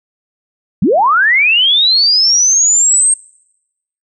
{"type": "linear sweep", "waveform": "sine", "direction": "up", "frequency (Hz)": [140, 8530], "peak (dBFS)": -7, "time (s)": [0.82, 3.14], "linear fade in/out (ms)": 5, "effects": ["noise-tail reverb RT60 0.9 s tail -25 dB re dry"]}